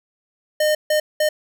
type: tone bursts at uneven times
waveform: square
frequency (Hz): 610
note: D#5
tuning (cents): -34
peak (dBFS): -16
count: 3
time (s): 0.6-0.75 / 0.9-1 / 1.2-1.29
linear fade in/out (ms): 5
effects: none